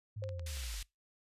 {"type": "linear sweep", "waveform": "sine", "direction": "down", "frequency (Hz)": [108.2, 44.35], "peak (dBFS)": -39, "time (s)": [0.16, 0.83], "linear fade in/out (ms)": 10}
{"type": "tone with exponential decay", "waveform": "sine", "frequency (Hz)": 528, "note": "C5", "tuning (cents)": 16, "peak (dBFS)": -39, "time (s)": [0.22, 0.82], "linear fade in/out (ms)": 5, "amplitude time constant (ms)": 130}
{"type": "clicks", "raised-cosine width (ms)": 0.2, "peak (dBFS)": -34, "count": 6, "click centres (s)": [0.239, 0.291, 0.395, 0.571, 0.637, 0.741]}
{"type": "band-pass noise", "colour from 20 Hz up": "pink", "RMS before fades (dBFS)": -47, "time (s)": [0.46, 0.83], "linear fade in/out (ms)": 5, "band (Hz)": [2600, 10000], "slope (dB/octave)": 12}
{"effects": ["noise-tail reverb RT60 0.2 s tail -24 dB re dry", "resampled to 32000 Hz"]}